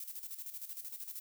violet noise with tremolo, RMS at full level -43 dBFS, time 0-1.2 s, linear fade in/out 2 ms, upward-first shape square, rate 13 Hz, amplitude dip 65%, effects none

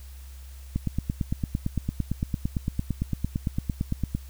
click train, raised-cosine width 5 ms, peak -13 dBFS, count 31, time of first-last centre 0.76-4.15 s, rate 8.85 Hz, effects added 66 Hz sine -40 dBFS peak until 4.29 s + white hiss -54 dBFS RMS until 4.29 s

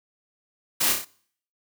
white noise with echo, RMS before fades -23 dBFS, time 0.8-0.93 s, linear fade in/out 10 ms, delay 30 ms, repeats 4, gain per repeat -4 dB, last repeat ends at 1.05 s, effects noise-tail reverb RT60 0.6 s tail -24 dB re dry + high-pass 150 Hz 12 dB/octave

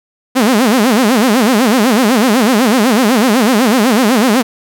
sawtooth tone with vibrato, 233.1 Hz, A#3, in tune, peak -4 dBFS, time 0.35-4.43 s, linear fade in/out 20 ms, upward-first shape sine, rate 8 Hz, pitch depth 240 cents each way, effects none

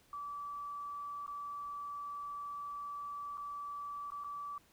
sine tone with dropouts, 1155 Hz, D6, 29 cents flat, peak -40 dBFS, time 0.13-4.58 s, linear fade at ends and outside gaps 2 ms, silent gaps 1.264-1.278 / 3.373-3.379 / 4.104-4.119 / 4.238-4.244 s, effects pink hiss -67 dBFS RMS until 4.72 s

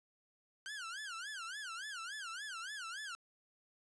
sawtooth tone with vibrato, 1516 Hz, F#6, 42 cents sharp, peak -39 dBFS, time 0.66-3.15 s, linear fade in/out 0 ms, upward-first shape sine, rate 3.5 Hz, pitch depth 240 cents each way, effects resampled to 22050 Hz + 12-bit

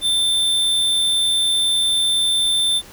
square tone, 3558 Hz, A7, 19 cents sharp, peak -16 dBFS, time 0.01-2.82 s, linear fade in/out 50 ms, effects pink hiss -42 dBFS RMS until 2.92 s

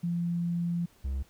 sine / triangle tone pair in turn, 171.9 / 67.2 Hz, F3 / C2, -27 / +47 cents, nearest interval octave + major third, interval 1626 cents, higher first, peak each -27 dBFS, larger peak neither, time 0.03-0.86 / 1.04-1.23 s, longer first, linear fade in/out 10 ms, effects pink hiss -62 dBFS RMS until 1.29 s

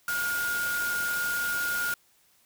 sine tone in noise, 1426 Hz, F6, 36 cents sharp, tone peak -27 dBFS, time 0.08-1.94 s, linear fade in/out 2 ms, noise white, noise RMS -35 dBFS, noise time 0.08-1.94 s, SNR +5 dB, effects white hiss -64 dBFS RMS until 2.45 s

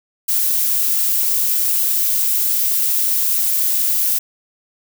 violet noise, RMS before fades -17 dBFS, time 0.28-4.19 s, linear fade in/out 10 ms, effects none

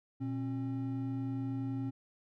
triangle tone pair together, 120 / 269.4 Hz, B2 / C#4, -49 / -49 cents, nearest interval octave + major second, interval 1400 cents, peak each -35 / -34 dBFS, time 0.2-1.91 s, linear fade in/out 20 ms, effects none

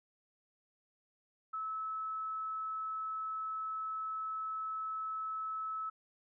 sine tone, 1300 Hz, E6, 24 cents flat, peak -36 dBFS, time 1.53-5.9 s, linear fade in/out 10 ms, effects none

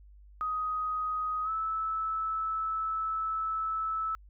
sine tone with pitch glide, 1254 to 1308 Hz, D#6 to E6, +13 to -14 cents, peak -29 dBFS, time 0.41-4.15 s, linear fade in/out 0 ms, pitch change +73 cents, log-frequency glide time 1.44-1.5 s, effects added 50 Hz sine -51 dBFS peak until 4.29 s

